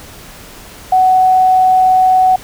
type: tone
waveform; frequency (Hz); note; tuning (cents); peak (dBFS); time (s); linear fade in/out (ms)
sine; 746; F#5; +14; -6; 0.92-2.36; 5
effects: pink hiss -35 dBFS RMS until 2.43 s